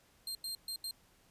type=tone bursts at uneven times; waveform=sawtooth; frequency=4186 Hz; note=C8; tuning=in tune; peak=-35 dBFS; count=4; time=0.27-0.35 / 0.44-0.55 / 0.68-0.76 / 0.84-0.91 s; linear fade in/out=2 ms; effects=pink hiss -67 dBFS RMS until 1.3 s + resampled to 32000 Hz